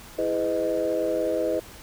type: chord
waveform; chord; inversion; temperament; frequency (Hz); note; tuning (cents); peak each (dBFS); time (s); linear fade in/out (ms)
sine; E major seventh; none; equal with one note detuned; 329.6 / 415.3 / 506 / 622.3; E4 / G#4 / B4 / D#5; 0 / 0 / +42 / 0; -28 / -30 / -26 / -26; 0.18-1.6; 10
effects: tanh soft clip ceiling -15 dBFS + pink hiss -45 dBFS RMS until 1.82 s